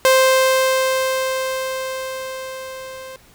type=tone with level ramp; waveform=sawtooth; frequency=523.3 Hz; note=C5; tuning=in tune; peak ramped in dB=-6 to -29 dBFS; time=0.05-3.16 s; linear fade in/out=0 ms; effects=pink hiss -50 dBFS RMS until 3.34 s